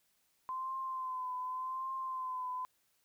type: tone with vibrato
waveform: sine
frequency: 1031 Hz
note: C6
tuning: 26 cents flat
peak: -36 dBFS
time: 0.49-2.65 s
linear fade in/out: 0 ms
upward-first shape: triangle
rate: 0.87 Hz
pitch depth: 47 cents each way
effects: white hiss -75 dBFS RMS until 3.04 s